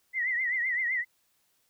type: tone with vibrato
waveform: sine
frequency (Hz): 1986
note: B6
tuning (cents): +9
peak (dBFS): -26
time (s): 0.13-1.05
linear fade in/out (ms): 50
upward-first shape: triangle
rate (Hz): 7.8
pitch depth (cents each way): 120
effects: white hiss -71 dBFS RMS until 1.69 s